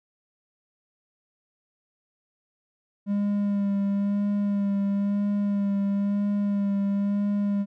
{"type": "tone with vibrato", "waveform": "triangle", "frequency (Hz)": 201.5, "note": "G3", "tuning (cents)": 48, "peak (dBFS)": -20, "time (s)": [3.06, 7.66], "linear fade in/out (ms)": 50, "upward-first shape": "sine", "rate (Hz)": 1, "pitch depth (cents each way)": 21, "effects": []}